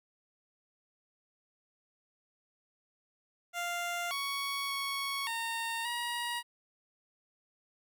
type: tone with pitch steps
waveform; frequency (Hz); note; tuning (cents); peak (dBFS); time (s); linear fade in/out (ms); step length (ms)
15% pulse; 697 / 1115 / 1109 / 917 / 954; F5 / C#6 / C#6 / A#5 / A#5; -4 / +10 / 0 / -29 / +40; -27; 3.53-6.43; 50; 580
effects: none